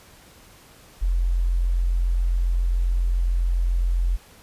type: tone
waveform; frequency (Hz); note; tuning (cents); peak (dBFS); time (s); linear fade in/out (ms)
sine; 43.65; F1; 0; -18; 1.01-4.17; 20
effects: pink hiss -50 dBFS RMS until 4.42 s + resampled to 32000 Hz